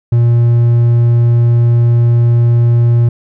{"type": "tone with hard clipping", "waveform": "triangle", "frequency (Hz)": 118.5, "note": "A#2", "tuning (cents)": 29, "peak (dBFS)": -7, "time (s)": [0.12, 3.09], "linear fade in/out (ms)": 5, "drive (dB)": 6, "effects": []}